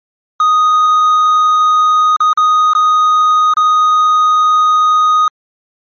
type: tone with dropouts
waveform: triangle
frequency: 1244.5 Hz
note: D#6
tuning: in tune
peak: -5 dBFS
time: 0.4-5.28 s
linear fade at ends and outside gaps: 2 ms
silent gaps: 2.164-2.204 / 2.331-2.374 / 2.734-2.75 / 3.537-3.569 s
effects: MP3 32 kbps